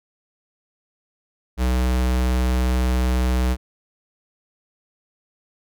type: tone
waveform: square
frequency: 62.7 Hz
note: B1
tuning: 27 cents sharp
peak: -18 dBFS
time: 1.57-3.57 s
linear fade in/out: 50 ms
effects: none